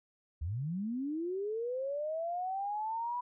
sine linear sweep, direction up, 69 to 987.8 Hz, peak -33 dBFS, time 0.41-3.21 s, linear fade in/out 10 ms, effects none

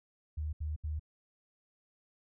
sine tone bursts, 76.5 Hz, D#2, 29 cents flat, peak -33 dBFS, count 3, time 0.37-0.996 s, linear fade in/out 10 ms, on 160 ms, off 73 ms, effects none

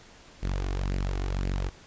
sawtooth tone with flanger, 46.94 Hz, F#1, 26 cents sharp, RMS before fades -29 dBFS, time 0.42-1.7 s, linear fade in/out 20 ms, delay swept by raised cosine 0.41 to 2.81 ms, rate 1.9 Hz, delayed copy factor +0.55, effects pink hiss -52 dBFS RMS until 1.86 s + resampled to 16000 Hz

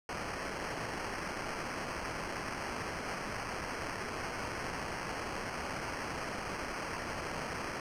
violet noise with sample-and-hold, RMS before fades -39 dBFS, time 0.09-7.8 s, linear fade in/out 2 ms, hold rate 3675 Hz, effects low-pass 8000 Hz 12 dB/octave

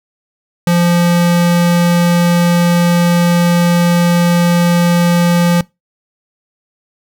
square tone, 173.3 Hz, F3, 13 cents flat, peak -9 dBFS, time 0.67-5.61 s, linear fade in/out 2 ms, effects noise-tail reverb RT60 0.2 s tail -22 dB re dry

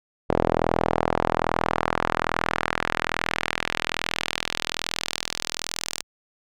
sawtooth tone with band-pass filter sweep, 41.2 Hz, E1, in tune, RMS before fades -26 dBFS, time 0.29-6.03 s, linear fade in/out 10 ms, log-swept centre 570 to 6300 Hz, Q 1.2, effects none

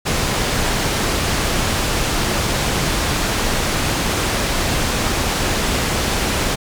pink low-pass noise, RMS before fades -19 dBFS, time 0.05-6.56 s, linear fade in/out 20 ms, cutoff 8800 Hz, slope 12 dB/octave, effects none

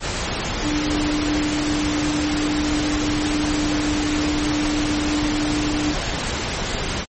sine tone in noise, 299.1 Hz, D4, 32 cents sharp, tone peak -20 dBFS, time 0.62-5.96 s, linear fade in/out 50 ms, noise pink, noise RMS -24 dBFS, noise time 0-7.06 s, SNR +1 dB, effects MP3 32 kbps

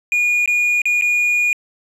triangle tone with dropouts, 2440 Hz, D#7, 34 cents flat, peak -12 dBFS, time 0.12-1.53 s, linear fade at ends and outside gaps 1 ms, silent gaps 0.459-0.476 / 0.818-0.855 / 1.012-1.021 s, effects resampled to 32000 Hz + 9-bit

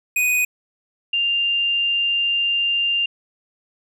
square / sine tone pair in turn, 2489 / 2794 Hz, D#7 / F7, 0 / 0 cents, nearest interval major second, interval 200 cents, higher second, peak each -17 dBFS, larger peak neither, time 0.16-0.45 / 1.13-3.06 s, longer second, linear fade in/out 5 ms, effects none

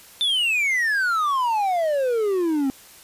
triangle exponential sweep, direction down, 3586 to 261.6 Hz, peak -17 dBFS, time 0.21-2.7 s, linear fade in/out 0 ms, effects white hiss -47 dBFS RMS until 3.03 s + resampled to 32000 Hz

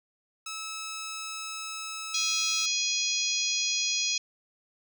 10% pulse tone, 1300 Hz, E6, 24 cents flat, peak -27 dBFS, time 0.46-2.66 s, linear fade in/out 5 ms
harmonic tone, 830 Hz, G#5, 1 cent flat, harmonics 3 / 4 / 5 / 6 / 7 / 8, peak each -33 / -33 / -33 / -33 / -33 / -33 dBFS, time 2.14-4.18 s, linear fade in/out 5 ms
effects none

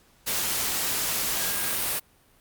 sine tone in noise, 1626 Hz, G#6, 37 cents flat, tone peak -38 dBFS, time 1.39-1.76 s, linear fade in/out 20 ms, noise white, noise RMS -27 dBFS, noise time 0.26-2 s, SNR -14 dB, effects pink hiss -60 dBFS RMS until 2.4 s + Opus 48 kbps

